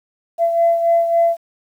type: beating tone pair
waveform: sine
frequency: 675 / 678.6 Hz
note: E5 / F5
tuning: +41 / -50 cents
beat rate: 3.6 Hz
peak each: -12 / -20 dBFS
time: 0.38-1.37 s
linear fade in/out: 50 ms
effects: tanh soft clip ceiling -6 dBFS + 8-bit